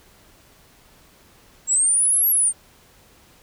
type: linear two-way sweep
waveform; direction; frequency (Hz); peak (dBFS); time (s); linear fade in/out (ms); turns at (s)
sine; up then down; 7459 to 11670 to 8560; -15; 1.67-2.53; 50; 2.29
effects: pink hiss -53 dBFS RMS until 3.42 s